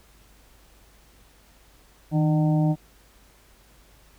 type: harmonic tone with a mistuned harmonic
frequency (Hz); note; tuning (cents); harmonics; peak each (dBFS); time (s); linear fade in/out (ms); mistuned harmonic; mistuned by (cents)
152; D#3; -40; 1 / 2 / 4 / 5 / 6; -19 / -25 / -32 / -34 / -41; 2.11-2.76; 50; 1; +66
effects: added 50 Hz sine -56 dBFS peak until 4.18 s + pink hiss -57 dBFS RMS until 4.18 s